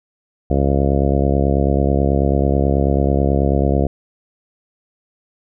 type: harmonic tone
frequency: 69.2 Hz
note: C#2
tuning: 2 cents flat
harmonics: 1 / 2 / 3 / 4 / 5 / 6 / 7 / 8 / 9 / 10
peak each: -17 / -20 / -22 / -23 / -24 / -25 / -25 / -26 / -27 / -27 dBFS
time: 0.5-3.87 s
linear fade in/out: 5 ms
effects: none